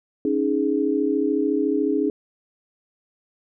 sine chord, C# suspended second, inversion none, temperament equal with one note detuned, 277.2 / 311.1 / 416.7 Hz, C#4 / D#4 / G#4, 0 / 0 / +6 cents, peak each -23 dBFS, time 0.25-2.1 s, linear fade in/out 2 ms, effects none

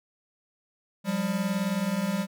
square beating tone pair, 179.7 / 198.7 Hz, F3 / G3, +50 / +24 cents, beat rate 19 Hz, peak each -31 / -28 dBFS, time 1.04-2.27 s, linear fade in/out 50 ms, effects none

